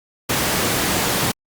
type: high-pass noise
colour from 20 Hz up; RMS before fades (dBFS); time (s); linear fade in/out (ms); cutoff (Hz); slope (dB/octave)
pink; -20; 0.29-1.32; 10; 110; 12
effects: Opus 48 kbps